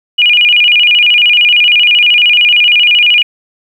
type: tone with vibrato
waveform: sine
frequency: 2662 Hz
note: E7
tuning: 16 cents sharp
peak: -4 dBFS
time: 0.18-3.23 s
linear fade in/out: 10 ms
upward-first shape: square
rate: 13 Hz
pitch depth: 160 cents each way
effects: 7-bit